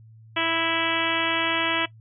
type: harmonic tone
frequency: 329.6 Hz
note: E4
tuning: in tune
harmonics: 1 / 2 / 3 / 4 / 5 / 6 / 7 / 8 / 9 / 10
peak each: -31 / -31 / -31 / -31 / -31 / -31 / -31 / -31 / -31 / -31 dBFS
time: 0.36-1.86 s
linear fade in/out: 10 ms
effects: noise-tail reverb RT60 0.1 s tail -18 dB re dry + added 111 Hz sine -46 dBFS peak until 2 s